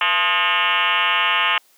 sine tone with frequency modulation, 2001 Hz, B6, 22 cents sharp, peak -15 dBFS, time 0.01-1.58 s, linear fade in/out 2 ms, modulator 189 Hz, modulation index 5.8, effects white hiss -56 dBFS RMS until 1.77 s + high-pass 300 Hz 12 dB/octave

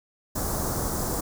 pink band-stop noise, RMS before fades -28 dBFS, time 0.35-1.21 s, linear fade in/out 10 ms, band 1300 to 5600 Hz, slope 24 dB/octave, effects none

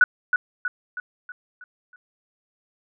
sine tone with echo, 1475 Hz, F#6, 6 cents flat, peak -10 dBFS, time 0.01-0.04 s, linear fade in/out 2 ms, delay 320 ms, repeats 6, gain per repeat -6 dB, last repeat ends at 1.96 s, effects none

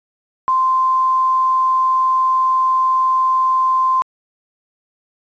sine tone with quantisation, 1041 Hz, C6, 9 cents flat, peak -12 dBFS, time 0.48-4.02 s, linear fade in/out 0 ms, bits 7, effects resampled to 16000 Hz

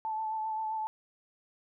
sine tone with vibrato, 875 Hz, A5, 10 cents flat, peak -31 dBFS, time 0.05-0.87 s, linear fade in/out 0 ms, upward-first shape sine, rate 7.6 Hz, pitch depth 22 cents each way, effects none

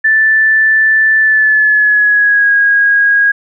sine tone with pitch glide, 1760 to 1642.1 Hz, A6 to G#6, 0 to -20 cents, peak -6 dBFS, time 0.04-3.32 s, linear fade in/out 10 ms, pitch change -120 cents, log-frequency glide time 1.19-2.54 s, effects none

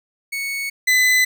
40% pulse tone pair in turn, 2217 / 2012 Hz, C#7 / B6, 0 / +32 cents, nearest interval major second, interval 168 cents, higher first, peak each -22 / -12 dBFS, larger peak second, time 0.32-0.7 / 0.87-1.25 s, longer neither, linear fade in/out 10 ms, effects none

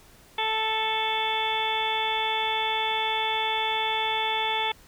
harmonic tone with a mistuned harmonic, 440 Hz, A4, in tune, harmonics 1 / 2 / 3 / 4 / 5 / 6 / 7 / 8, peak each -35 / -27 / -38 / -37 / -32 / -35 / -39 / -30 dBFS, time 0.38-4.72 s, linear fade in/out 5 ms, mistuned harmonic 8, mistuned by -26 cents, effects pink hiss -54 dBFS RMS until 4.87 s

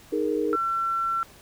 sine chord, D# suspended fourth, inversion none, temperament equal, 311.1 / 415.3 / 466.2 Hz, D#4 / G#4 / A#4, 0 / 0 / 0 cents, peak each -27 dBFS, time 0.12-0.56 s, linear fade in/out 10 ms
sine tone, 1350 Hz, E6, 41 cents sharp, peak -23 dBFS, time 0.53-1.23 s, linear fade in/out 0 ms
effects pink hiss -51 dBFS RMS until 1.41 s

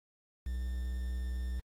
triangle tone with quantisation, 62 Hz, B1, 7 cents sharp, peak -31 dBFS, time 0.46-1.6 s, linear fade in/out 5 ms, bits 9, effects AAC 48 kbps

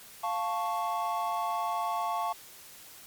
triangle chord, F augmented, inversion none, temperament equal, 698.5 / 880 / 1108.7 Hz, F5 / A5 / C#6, 0 / 0 / 0 cents, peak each -31 dBFS, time 0.23-2.33 s, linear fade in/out 10 ms, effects white hiss -50 dBFS RMS until 3.06 s + MP3 96 kbps

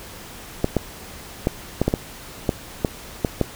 clicks, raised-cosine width 2 ms, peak -4 dBFS, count 10, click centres 0.644 / 0.767 / 1.471 / 1.816 / 1.88 / 1.939 / 2.492 / 2.848 / 3.248 / 3.413 s, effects pink hiss -39 dBFS RMS until 3.55 s

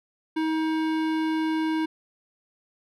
sine tone with hard clipping, 317.2 Hz, D#4, 33 cents sharp, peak -25 dBFS, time 0.36-1.86 s, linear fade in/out 10 ms, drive 17 dB, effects none

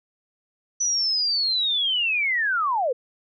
sine linear sweep, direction down, 5980 to 460 Hz, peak -20 dBFS, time 0.8-2.93 s, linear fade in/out 10 ms, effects none

